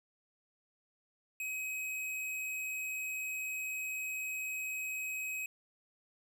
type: tone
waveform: square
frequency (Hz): 2536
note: D#7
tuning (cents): +32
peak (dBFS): -37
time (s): 1.4-5.46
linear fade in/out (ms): 2
effects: none